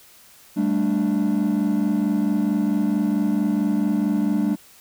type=chord; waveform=triangle; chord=G suspended second; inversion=none; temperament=just; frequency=196 / 220.5 / 294 Hz; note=G3 / A3 / D4; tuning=0 / +4 / +2 cents; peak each=-20 dBFS; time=0.56-4.56 s; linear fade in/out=20 ms; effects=tanh soft clip ceiling -11 dBFS + white hiss -50 dBFS RMS until 4.8 s